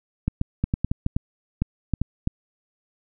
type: clicks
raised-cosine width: 5 ms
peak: -9 dBFS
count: 12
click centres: 0.28 / 0.414 / 0.64 / 0.739 / 0.846 / 0.915 / 1.064 / 1.165 / 1.62 / 1.937 / 2.016 / 2.274 s
effects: none